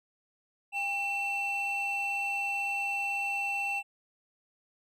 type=tone pair together; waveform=triangle; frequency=798 / 2691 Hz; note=G5 / E7; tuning=+31 / +35 cents; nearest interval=octave + major sixth; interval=2104 cents; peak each=-32 / -28 dBFS; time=0.72-3.83 s; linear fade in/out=50 ms; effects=tanh soft clip ceiling -23 dBFS